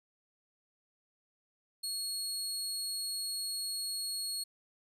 25% pulse tone, 4324 Hz, C#8, 44 cents flat, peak -30 dBFS, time 1.83-4.44 s, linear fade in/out 10 ms, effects none

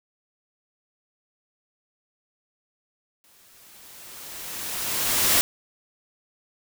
white noise with exponential growth, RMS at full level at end -18 dBFS, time 3.24-5.41 s, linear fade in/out 0 ms, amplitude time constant 470 ms, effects none

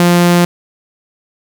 sawtooth tone, 174.61 Hz, F3, in tune, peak -3 dBFS, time 0-0.45 s, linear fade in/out 2 ms, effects none

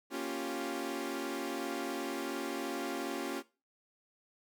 sawtooth chord, G half-diminished seventh, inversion first, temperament equal, 233.1 / 277.2 / 349.2 / 392 Hz, Bb3 / Db4 / F4 / G4, 0 / 0 / 0 / 0 cents, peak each -40 / -35 / -36 / -39 dBFS, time 0.1-3.43 s, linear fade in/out 50 ms, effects noise-tail reverb RT60 0.3 s tail -18 dB re dry

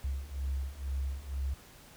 sine beating tone pair, 66.6 / 68.7 Hz, C2 / C#2, +31 / -15 cents, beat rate 2.1 Hz, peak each -36 / -34 dBFS, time 0.04-1.54 s, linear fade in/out 5 ms, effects tanh soft clip ceiling -25 dBFS + pink hiss -55 dBFS RMS until 1.96 s

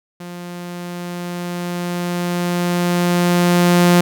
sawtooth tone with level ramp, 175.7 Hz, F3, 11 cents sharp, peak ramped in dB -26 to -5 dBFS, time 0.2-4.01 s, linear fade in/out 5 ms, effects none

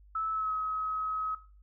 sine tone with pitch glide, 1307 to 1275.7 Hz, E6 to D#6, -15 to +43 cents, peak -29 dBFS, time 0.15-1.35 s, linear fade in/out 5 ms, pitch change -42 cents, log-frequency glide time 0.32-0.52 s, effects noise-tail reverb RT60 0.4 s tail -17 dB re dry + added 50 Hz sine -54 dBFS peak until 1.62 s

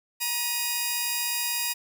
5% pulse tone pair together, 950 / 2483 Hz, A#5 / D#7, +33 / -4 cents, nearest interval octave + perfect fourth, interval 1663 cents, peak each -18 dBFS, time 0.2-1.74 s, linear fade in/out 20 ms, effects none

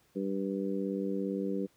harmonic tone, 97.5 Hz, G2, 9 cents flat, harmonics 2 / 3 / 4 / 5, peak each -34 / -36 / -37 / -38 dBFS, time 0.15-1.67 s, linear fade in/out 20 ms, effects pink hiss -68 dBFS RMS until 1.76 s + high-pass 60 Hz 12 dB/octave

